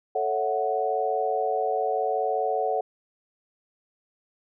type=chord; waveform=sine; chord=F# minor seventh; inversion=first; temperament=equal; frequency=440 / 554.4 / 659.3 / 740 Hz; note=A4 / C#5 / E5 / F#5; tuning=0 / 0 / 0 / 0 cents; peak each=-28 / -30 / -32 / -26 dBFS; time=0.15-2.81 s; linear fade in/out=5 ms; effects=none